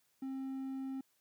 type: tone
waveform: triangle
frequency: 266.5 Hz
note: C4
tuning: 32 cents sharp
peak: -36 dBFS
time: 0.22-1.01 s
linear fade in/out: 5 ms
effects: white hiss -75 dBFS RMS until 1.2 s + high-pass 60 Hz 12 dB/octave